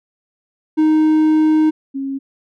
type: tone pair in turn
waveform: triangle / sine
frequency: 311.1 / 272 Hz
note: D#4 / C#4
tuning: 0 / -33 cents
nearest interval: major second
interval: 233 cents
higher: first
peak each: -8 / -20 dBFS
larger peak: first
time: 0.77-1.71 / 1.94-2.19 s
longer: first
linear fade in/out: 20 ms
effects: none